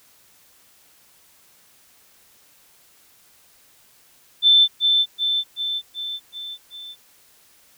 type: tone with echo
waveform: sine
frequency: 3538 Hz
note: A7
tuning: 9 cents sharp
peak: -10 dBFS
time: 4.42-4.68 s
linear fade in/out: 50 ms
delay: 380 ms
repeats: 6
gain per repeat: -4 dB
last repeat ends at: 6.96 s
effects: white hiss -55 dBFS RMS until 7.77 s